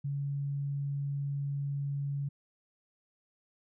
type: tone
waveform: sine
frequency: 141 Hz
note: C#3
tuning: 30 cents sharp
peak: -31 dBFS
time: 0.04-2.29 s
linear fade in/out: 10 ms
effects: none